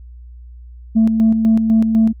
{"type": "tone with tremolo", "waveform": "sine", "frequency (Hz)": 222.6, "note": "A3", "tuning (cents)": 20, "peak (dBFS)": -7, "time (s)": [0.95, 2.13], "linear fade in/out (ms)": 20, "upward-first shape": "square", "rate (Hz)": 4, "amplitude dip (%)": 50, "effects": ["tanh soft clip ceiling -6 dBFS", "added 60 Hz sine -34 dBFS peak until 2.2 s"]}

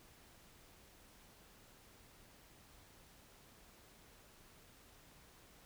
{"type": "silence", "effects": ["pink hiss -63 dBFS RMS until 5.65 s"]}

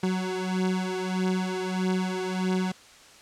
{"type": "beating tone pair", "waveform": "30% pulse", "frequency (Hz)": [185, 186.6], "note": ["F#3", "F#3"], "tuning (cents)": [0, 15], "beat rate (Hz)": 1.6, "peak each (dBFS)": [-25, -27], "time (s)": [0.03, 2.72], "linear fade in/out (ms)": 5, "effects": ["white hiss -51 dBFS RMS until 3.21 s", "low-pass 7000 Hz 12 dB/octave"]}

